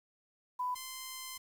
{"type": "tone pair in turn", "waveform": ["sine", "5% pulse"], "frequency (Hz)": [996, 1038.3], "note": ["B5", "C6"], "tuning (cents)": [14, -14], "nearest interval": "minor second", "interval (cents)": 72, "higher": "second", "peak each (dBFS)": [-32, -30], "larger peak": "second", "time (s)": [[0.59, 0.75], [0.75, 1.38]], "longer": "second", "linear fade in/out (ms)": 10, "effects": ["10-bit"]}